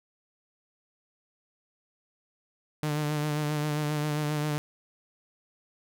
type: tone with vibrato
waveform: sawtooth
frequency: 150 Hz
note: D3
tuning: 37 cents sharp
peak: -23 dBFS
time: 2.83-4.58 s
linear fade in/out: 0 ms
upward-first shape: sine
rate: 7.5 Hz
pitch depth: 31 cents each way
effects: none